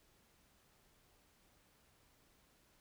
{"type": "silence", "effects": ["pink hiss -71 dBFS RMS until 2.8 s"]}